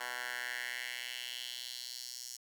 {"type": "tone with high-pass filter sweep", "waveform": "10% pulse", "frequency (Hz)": 123.47, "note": "B2", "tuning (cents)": 0, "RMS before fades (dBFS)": -42, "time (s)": [0, 2.37], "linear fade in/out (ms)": 10, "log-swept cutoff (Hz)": [1200, 5900], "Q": 2.6, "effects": []}